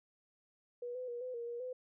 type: tone with pitch steps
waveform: sine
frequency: 485 / 505 / 479 / 506 / 470.4 / 475.1 / 506 Hz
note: B4 / B4 / A#4 / B4 / A#4 / A#4 / B4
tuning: -31 / +39 / +47 / +42 / +16 / +33 / +42 cents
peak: -39 dBFS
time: 0.82-1.73 s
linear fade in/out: 5 ms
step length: 130 ms
effects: none